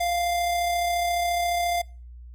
square tone with amplitude modulation, 697 Hz, F5, 4 cents flat, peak -22 dBFS, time 0-1.82 s, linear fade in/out 10 ms, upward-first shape sine, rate 34.4 Hz, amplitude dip 25%, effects noise-tail reverb RT60 0.4 s tail -25 dB re dry + added 60 Hz sine -40 dBFS peak until 2.34 s

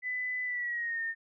sine tone with pitch glide, 2001 to 1824.4 Hz, B6 to A#6, +22 to -38 cents, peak -31 dBFS, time 0.02-1.15 s, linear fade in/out 50 ms, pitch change -160 cents, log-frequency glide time 0.44-1.02 s, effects none

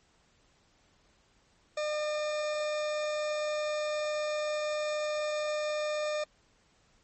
40% pulse tone, 604 Hz, D5, 48 cents sharp, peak -29 dBFS, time 1.77-6.24 s, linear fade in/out 5 ms, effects pink hiss -67 dBFS RMS until 7.03 s + MP3 32 kbps

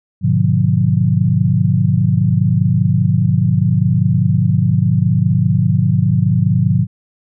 sine chord, G# diminished seventh, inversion none, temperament just, 103.83 / 124.59 / 149.51 / 179.41 Hz, G#2 / B2 / D3 / F3, 0 / +16 / +31 / +47 cents, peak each -16 dBFS, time 0.21-6.87 s, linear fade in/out 50 ms, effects none

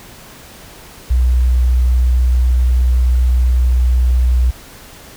sine tone, 62 Hz, B1, 7 cents sharp, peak -9 dBFS, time 1.1-4.51 s, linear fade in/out 10 ms, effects pink hiss -38 dBFS RMS until 5.16 s

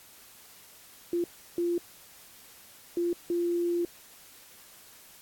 sine tone bursts at uneven times, 346 Hz, F4, 16 cents flat, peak -25 dBFS, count 4, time 1.13-1.24 / 1.58-1.78 / 2.97-3.13 / 3.3-3.85 s, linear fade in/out 2 ms, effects white hiss -53 dBFS RMS until 5.21 s + AAC 64 kbps

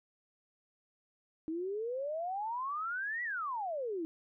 sine exponential two-way sweep, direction up then down, 311.1 to 1975.5 to 311.1 Hz, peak -34 dBFS, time 1.48-4.05 s, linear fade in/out 0 ms, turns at 3.23 s, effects none

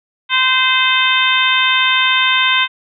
harmonic tone, 517 Hz, C5, 21 cents flat, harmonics 2 / 3 / 4 / 5 / 6 / 7, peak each -18 / -18 / -18 / -18 / -18 / -18 dBFS, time 0.29-2.68 s, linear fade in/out 50 ms, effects none

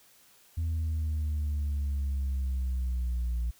sine exponential sweep, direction down, 82.41 to 58.1 Hz, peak -25 dBFS, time 0.57-3.51 s, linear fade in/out 10 ms, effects tanh soft clip ceiling -26 dBFS + white hiss -60 dBFS RMS until 3.59 s

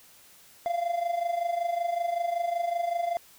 triangle tone with amplitude modulation, 690 Hz, F5, 21 cents flat, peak -21 dBFS, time 0.66-3.17 s, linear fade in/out 0 ms, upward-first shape sine, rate 25.3 Hz, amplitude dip 70%, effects white hiss -55 dBFS RMS until 3.38 s

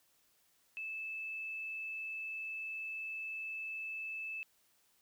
sine tone, 2623 Hz, E7, 9 cents flat, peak -39 dBFS, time 0.77-4.43 s, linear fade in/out 0 ms, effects white hiss -72 dBFS RMS until 5.01 s

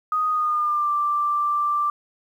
sine tone with pitch glide, 1244.5 to 1177.4 Hz, D#6 to D6, 0 to +4 cents, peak -19 dBFS, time 0.12-1.9 s, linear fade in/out 2 ms, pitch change -96 cents, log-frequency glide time 0.3-0.91 s, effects 9-bit

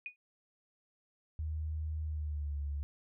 sine tone with exponential decay, 2470 Hz, D#7, 13 cents flat, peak -35 dBFS, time 0.06-0.16 s, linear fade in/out 1 ms, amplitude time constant 21 ms
sine tone with pitch glide, 77.78 to 71.74 Hz, D#2 to D2, 0 to -40 cents, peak -34 dBFS, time 1.39-2.83 s, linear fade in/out 0 ms, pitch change -140 cents, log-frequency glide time 2.04-2.57 s
effects none

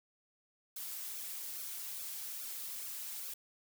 blue noise with flanger, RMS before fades -43 dBFS, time 0.76-3.34 s, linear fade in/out 5 ms, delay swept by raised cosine 1 to 6.1 ms, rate 2.4 Hz, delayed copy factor -0.95, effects none

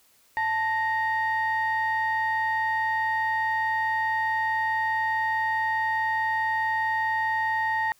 sine tone pair together, 880 / 1864.7 Hz, A5 / A#6, 0 / 0 cents, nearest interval octave + minor second, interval 1300 cents, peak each -24 / -25 dBFS, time 0.37-7.92 s, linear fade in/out 0 ms, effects tanh soft clip ceiling -18 dBFS + white hiss -61 dBFS RMS until 7.99 s

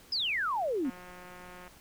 sine exponential sweep, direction down, 5230 to 239.3 Hz, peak -28 dBFS, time 0.12-0.9 s, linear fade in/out 5 ms
click train, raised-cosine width 0.5 ms, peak -34 dBFS, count 150, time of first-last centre 0.85-1.678 s, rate 180 Hz
effects pink hiss -56 dBFS RMS until 1.8 s

